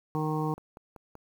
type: harmonic tone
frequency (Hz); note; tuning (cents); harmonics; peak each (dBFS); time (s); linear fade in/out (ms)
154.8; D#3; -9; 1 / 2 / 3 / 5 / 6 / 7; -30 / -33 / -35 / -37 / -38 / -38; 0.15-0.54; 0
type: click train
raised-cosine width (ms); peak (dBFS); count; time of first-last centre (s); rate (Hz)
1; -32; 4; 0.58-1.154; 5.23
effects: 9-bit